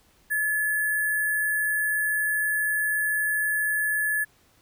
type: tone with sample-and-hold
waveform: sine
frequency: 1714 Hz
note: A6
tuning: 46 cents flat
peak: -22 dBFS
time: 0.3-4.25 s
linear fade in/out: 20 ms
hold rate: 11025 Hz
effects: pink hiss -61 dBFS RMS until 4.61 s